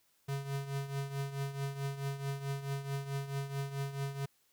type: tone with tremolo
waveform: square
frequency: 138.59 Hz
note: C#3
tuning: in tune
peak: -33 dBFS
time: 0.28-4.26 s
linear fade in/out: 10 ms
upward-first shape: triangle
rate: 4.6 Hz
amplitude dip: 75%
effects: white hiss -72 dBFS RMS until 4.52 s